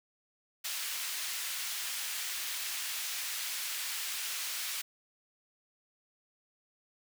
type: high-pass noise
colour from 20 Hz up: pink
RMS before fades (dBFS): -37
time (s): 0.64-4.82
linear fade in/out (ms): 10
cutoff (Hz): 2200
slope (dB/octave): 12
effects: none